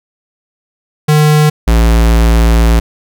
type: tone pair in turn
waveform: square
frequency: 151.5 / 56.75 Hz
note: D#3 / A#1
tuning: -46 / -46 cents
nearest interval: octave + perfect fourth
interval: 1700 cents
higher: first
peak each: -6 dBFS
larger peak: neither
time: 1.08-1.5 / 1.67-2.8 s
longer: second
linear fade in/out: 10 ms
effects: none